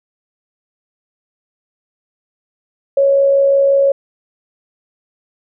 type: tone with amplitude modulation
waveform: sine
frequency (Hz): 553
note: C#5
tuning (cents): -4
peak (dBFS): -7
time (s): 2.97-3.92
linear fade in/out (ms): 5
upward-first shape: sine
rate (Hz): 65.7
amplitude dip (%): 30
effects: none